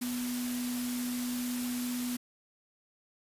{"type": "tone in noise", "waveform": "sine", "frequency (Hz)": 246, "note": "B3", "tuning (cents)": -7, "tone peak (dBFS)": -32, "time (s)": [0.01, 2.17], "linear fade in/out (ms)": 10, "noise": "white", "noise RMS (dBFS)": -40, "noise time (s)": [0.01, 2.17], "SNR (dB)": 5, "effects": ["resampled to 32000 Hz"]}